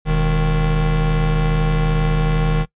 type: tone pair together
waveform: square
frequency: 41.2 / 155.56 Hz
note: E1 / D#3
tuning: 0 / 0 cents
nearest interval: octave + major seventh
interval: 2300 cents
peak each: -18 dBFS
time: 0.05-2.66 s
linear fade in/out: 50 ms
effects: noise-tail reverb RT60 0.1 s tail -21 dB re dry + resampled to 8000 Hz